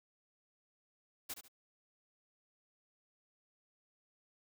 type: noise with echo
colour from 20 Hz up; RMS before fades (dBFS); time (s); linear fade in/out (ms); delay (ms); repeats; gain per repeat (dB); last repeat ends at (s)
white; -42; 1.29-1.34; 10; 72; 2; -9; 1.484
effects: none